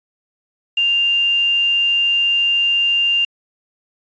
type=tone with quantisation; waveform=sine; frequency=2794 Hz; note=F7; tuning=in tune; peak=-13 dBFS; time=0.77-3.25 s; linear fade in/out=5 ms; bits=6; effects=resampled to 16000 Hz